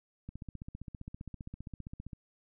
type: click train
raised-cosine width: 5 ms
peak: -30 dBFS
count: 29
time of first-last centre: 0.29-2.132 s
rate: 15.2 Hz
effects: none